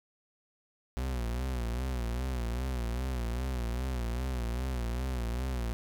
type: tone with vibrato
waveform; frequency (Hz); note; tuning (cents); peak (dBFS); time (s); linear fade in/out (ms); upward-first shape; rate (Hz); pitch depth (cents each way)
40% pulse; 61.3; B1; -12; -30; 0.97-5.73; 0; sine; 2.5; 110
effects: none

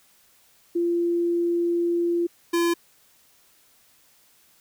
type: tone pair in turn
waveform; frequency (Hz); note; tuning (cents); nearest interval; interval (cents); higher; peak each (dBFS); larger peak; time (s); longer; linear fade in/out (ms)
sine / square; 343.7 / 341.1; F4 / F4; -28 / -41; unison; 13; first; -20; neither; 0.75-2.27 / 2.53-2.74; first; 10
effects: white hiss -59 dBFS RMS until 4.6 s

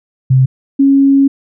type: tone pair in turn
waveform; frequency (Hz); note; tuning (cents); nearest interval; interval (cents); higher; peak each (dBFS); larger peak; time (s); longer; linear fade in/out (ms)
sine; 130.81 / 275.1; C3 / C#4; 0 / -13; octave + minor second; 1287; second; -5; neither; 0.3-0.46 / 0.79-1.28; second; 10
effects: none

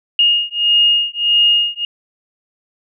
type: beating tone pair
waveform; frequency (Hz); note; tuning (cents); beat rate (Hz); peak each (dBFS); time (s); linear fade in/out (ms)
sine; 2849 / 2850.6; F7 / F7; +34 / +35; 1.6; -14; 0.19-1.85; 2
effects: none

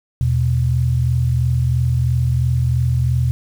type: tone pair together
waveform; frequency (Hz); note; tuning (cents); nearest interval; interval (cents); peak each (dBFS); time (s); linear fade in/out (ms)
sine; 80.42 / 123.4; E2 / B2; -42 / -1; perfect fifth; 741; -19 / -15; 0.21-3.31; 0
effects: 7-bit

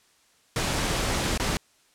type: noise with dropouts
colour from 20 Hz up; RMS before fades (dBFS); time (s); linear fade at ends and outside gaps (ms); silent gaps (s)
pink; -26; 0.56-1.57; 1; 1.376-1.398
effects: white hiss -62 dBFS RMS until 1.94 s + low-pass 9000 Hz 12 dB/octave

